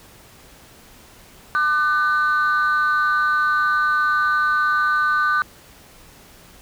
sine tone pair together, 1195 / 1506.8 Hz, D6 / F#6, +30 / +31 cents, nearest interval major third, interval 401 cents, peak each -17 dBFS, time 1.55-5.42 s, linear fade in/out 0 ms, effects tanh soft clip ceiling -12 dBFS + pink hiss -47 dBFS RMS until 6.61 s

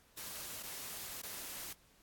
white noise with dropouts, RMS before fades -45 dBFS, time 0.17-1.73 s, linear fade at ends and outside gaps 5 ms, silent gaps 0.626-0.633 / 1.219-1.233 s, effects pink hiss -67 dBFS RMS until 2.02 s + AAC 64 kbps

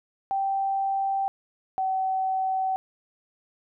sine tone pair in turn, 781 / 760.1 Hz, G5 / F#5, -7 / +46 cents, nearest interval unison, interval 47 cents, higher first, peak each -23 dBFS, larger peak neither, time 0.31-1.28 / 1.78-2.76 s, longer second, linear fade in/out 0 ms, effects none

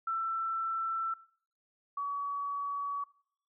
sine tone pair in turn, 1336 / 1133.7 Hz, E6 / C#6, +23 / +39 cents, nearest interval minor third, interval 284 cents, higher first, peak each -30 / -32 dBFS, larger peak first, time 0.07-1.14 / 1.97-3.04 s, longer neither, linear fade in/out 5 ms, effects noise-tail reverb RT60 0.6 s tail -21 dB re dry

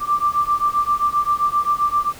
sine beating tone pair, 1174.7 / 1182.3 Hz, D6 / D6, 0 / +11 cents, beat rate 7.6 Hz, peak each -19 dBFS, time 0-2.13 s, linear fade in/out 50 ms, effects pink hiss -40 dBFS RMS until 2.19 s

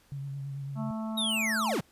sine tone with vibrato, 138.59 Hz, C#3, in tune, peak -34 dBFS, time 0.12-0.91 s, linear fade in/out 0 ms, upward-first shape triangle, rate 9.1 Hz, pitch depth 35 cents each way
harmonic tone, 220 Hz, A3, in tune, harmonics 1 / 3 / 4 / 5 / 6, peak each -32 / -42 / -44 / -46 / -48 dBFS, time 0.75-1.78 s, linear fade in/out 50 ms
square linear sweep, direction down, 3831 to 98 Hz, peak -28 dBFS, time 1.17-1.81 s, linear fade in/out 10 ms
effects pink hiss -63 dBFS RMS until 1.91 s + resampled to 32000 Hz

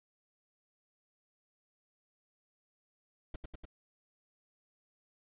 brown noise with echo, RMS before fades -39 dBFS, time 3.34-3.36 s, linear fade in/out 5 ms, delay 98 ms, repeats 3, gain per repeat -2 dB, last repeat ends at 3.654 s, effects resampled to 8000 Hz

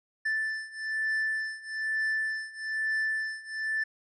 triangle beating tone pair, 1760 / 1761.1 Hz, A6 / A6, 0 / +1 cents, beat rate 1.1 Hz, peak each -31 / -29 dBFS, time 0.25-3.84 s, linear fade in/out 10 ms, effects resampled to 24000 Hz

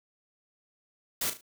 white noise with echo, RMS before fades -30 dBFS, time 1.21-1.3 s, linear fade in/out 5 ms, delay 37 ms, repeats 3, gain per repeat -9 dB, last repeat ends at 1.411 s, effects none

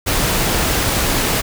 pink noise, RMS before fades -17 dBFS, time 0.06-1.42 s, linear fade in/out 20 ms, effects none

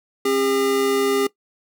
square tone pair together, 269.1 / 403.2 Hz, C4 / G4, +49 / +49 cents, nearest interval perfect fifth, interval 700 cents, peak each -25 / -19 dBFS, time 0.25-1.27 s, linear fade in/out 5 ms, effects noise-tail reverb RT60 0.1 s tail -19 dB re dry

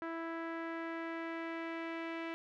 sawtooth tone with low-pass filter sweep, 330 Hz, E4, 2 cents sharp, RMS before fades -41 dBFS, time 0.02-2.34 s, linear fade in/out 0 ms, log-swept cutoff 1600 to 2400 Hz, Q 2.2, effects none

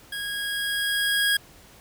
25% pulse tone with level ramp, 1644 Hz, G#6, 18 cents flat, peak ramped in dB -26 to -15 dBFS, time 0.12-1.37 s, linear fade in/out 5 ms, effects pink hiss -51 dBFS RMS until 1.8 s

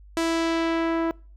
sawtooth tone with low-pass filter sweep, 330 Hz, E4, 2 cents sharp, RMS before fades -24 dBFS, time 0.17-1.11 s, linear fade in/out 0 ms, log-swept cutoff 9800 to 1300 Hz, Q 0.8, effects noise-tail reverb RT60 0.4 s tail -25 dB re dry + added 50 Hz sine -45 dBFS peak until 1.36 s

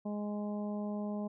harmonic tone, 207.7 Hz, G#3, in tune, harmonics 1 / 2 / 3 / 4 / 5, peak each -35 / -45 / -43 / -49 / -53 dBFS, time 0.05-1.28 s, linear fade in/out 10 ms, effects none

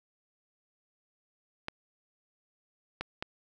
clicks, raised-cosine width 0.3 ms, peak -18 dBFS, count 3, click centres 1.684 / 3.01 / 3.225 s, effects none

